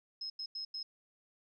sine tone bursts at uneven times, 5150 Hz, E8, 41 cents flat, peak -38 dBFS, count 4, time 0.21-0.3 / 0.39-0.46 / 0.55-0.65 / 0.74-0.83 s, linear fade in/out 5 ms, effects none

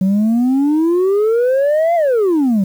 sine exponential two-way sweep, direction up then down, 185 to 698.5 to 185 Hz, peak -8 dBFS, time 0.01-2.64 s, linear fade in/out 5 ms, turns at 1.95 s, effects tanh soft clip ceiling -10 dBFS + 7-bit

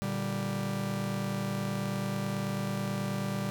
45% pulse chord, G minor, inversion first, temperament just, 117.6 / 147 / 196 Hz, Bb2 / D3 / G3, +16 / +2 / 0 cents, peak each -37 / -37 / -33 dBFS, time 0.02-3.5 s, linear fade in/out 0 ms, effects none

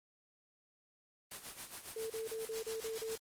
white noise with tremolo, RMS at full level -43 dBFS, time 1.31-3.18 s, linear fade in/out 5 ms, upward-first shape sine, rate 7.3 Hz, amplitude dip 70%
sine tone bursts, 446.2 Hz, A4, 24 cents sharp, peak -38 dBFS, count 7, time 1.96-3.156 s, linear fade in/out 5 ms, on 140 ms, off 36 ms
effects low-pass 12000 Hz 12 dB/octave + Opus 24 kbps

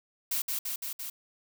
blue noise with echo, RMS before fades -30 dBFS, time 0.31-0.42 s, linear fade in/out 5 ms, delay 170 ms, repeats 4, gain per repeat -2 dB, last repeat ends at 1.1 s, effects none

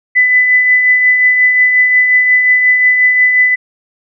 sine tone with tremolo, 2000 Hz, B6, 21 cents sharp, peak -4 dBFS, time 0.15-3.56 s, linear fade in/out 20 ms, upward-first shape triangle, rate 5.6 Hz, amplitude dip 45%, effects none

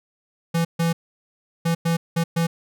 square tone bursts at uneven times, 167 Hz, E3, 23 cents sharp, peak -19 dBFS, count 6, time 0.54-0.65 / 0.79-0.93 / 1.65-1.75 / 1.85-1.97 / 2.16-2.24 / 2.36-2.47 s, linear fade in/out 10 ms, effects none

